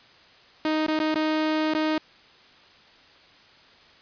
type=tone with dropouts; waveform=sawtooth; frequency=311.1 Hz; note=D#4; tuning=in tune; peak=-18 dBFS; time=0.65-1.98 s; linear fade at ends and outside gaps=2 ms; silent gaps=0.865-0.882 / 0.991-1 / 1.144-1.156 / 1.738-1.748 s; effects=white hiss -53 dBFS RMS until 4.01 s + resampled to 11025 Hz